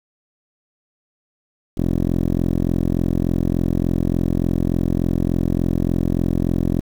10% pulse tone with low-pass filter, 43.43 Hz, F1, 9 cents flat, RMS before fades -19 dBFS, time 1.77-6.81 s, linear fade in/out 10 ms, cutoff 370 Hz, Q 1.9, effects 7-bit

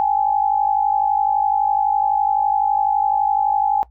sine tone pair together, 799 / 850.9 Hz, G5 / G#5, +33 / +42 cents, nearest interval minor second, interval 109 cents, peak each -18 dBFS, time 0-3.83 s, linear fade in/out 0 ms, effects noise-tail reverb RT60 0.1 s tail -19 dB re dry + added 60 Hz sine -47 dBFS peak until 3.9 s

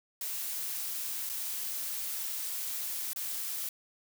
blue noise with dropouts, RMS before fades -36 dBFS, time 0.21-3.69 s, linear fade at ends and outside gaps 2 ms, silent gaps 1.292-1.297 / 3.133-3.16 s, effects none

